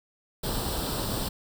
pink noise with comb filter, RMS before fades -30 dBFS, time 0.43-1.29 s, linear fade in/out 10 ms, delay 0.23 ms, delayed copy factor +0.7, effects none

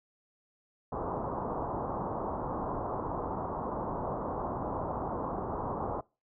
white low-pass noise, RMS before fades -35 dBFS, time 0.92-6.01 s, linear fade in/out 5 ms, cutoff 1100 Hz, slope 48 dB/octave, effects noise-tail reverb RT60 0.3 s tail -24 dB re dry

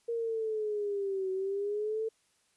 sine linear two-way sweep, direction down then up, 469.2 to 375 to 447.8 Hz, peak -30 dBFS, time 0.08-2.09 s, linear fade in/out 10 ms, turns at 1.31 s, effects white hiss -71 dBFS RMS until 2.56 s + resampled to 24000 Hz

